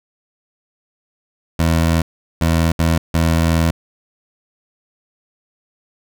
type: tone bursts at uneven times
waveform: 20% pulse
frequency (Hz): 82.2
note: E2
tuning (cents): -4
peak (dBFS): -8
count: 4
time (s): 1.59-2.02 / 2.41-2.72 / 2.79-2.98 / 3.14-3.71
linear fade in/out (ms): 5
effects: none